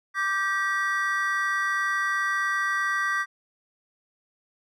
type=chord; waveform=triangle; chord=G major; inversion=second; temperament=equal with one note detuned; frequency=1174.7 / 1568 / 1926 Hz; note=D6 / G6 / B6; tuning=0 / 0 / -44 cents; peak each=-26 dBFS; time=0.14-3.26 s; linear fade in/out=50 ms; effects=none